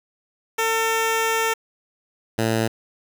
10% pulse tone pair in turn, 450 / 112.5 Hz, A4 / A2, +39 / +39 cents, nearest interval 2 octaves, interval 2400 cents, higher first, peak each -11 dBFS, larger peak neither, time 0.58-1.54 / 2.38-2.68 s, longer first, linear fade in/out 10 ms, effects 8-bit

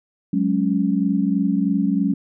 sine chord, F# suspended second, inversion none, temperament just, 185 / 208.1 / 277.5 Hz, F#3 / G#3 / C#4, 0 / +4 / +2 cents, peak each -21 dBFS, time 0.33-2.14 s, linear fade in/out 5 ms, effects none

